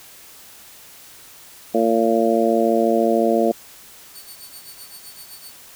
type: harmonic tone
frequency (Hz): 114.1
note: A#2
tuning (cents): -37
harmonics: 2 / 3 / 4 / 5 / 6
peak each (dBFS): -21 / -21 / -21 / -21 / -21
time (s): 1.74-3.52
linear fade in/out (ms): 10
type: tone with tremolo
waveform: 5% pulse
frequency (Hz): 4492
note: C#8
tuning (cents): +22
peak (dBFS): -29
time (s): 4.15-5.54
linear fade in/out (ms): 2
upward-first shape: triangle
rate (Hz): 7.8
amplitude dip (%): 95
effects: white hiss -44 dBFS RMS until 5.75 s